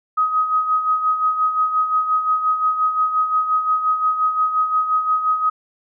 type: tone with tremolo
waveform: sine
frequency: 1260 Hz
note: D#6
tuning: 21 cents sharp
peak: -13 dBFS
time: 0.17-5.5 s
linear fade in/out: 10 ms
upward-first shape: sine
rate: 5.7 Hz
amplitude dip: 60%
effects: none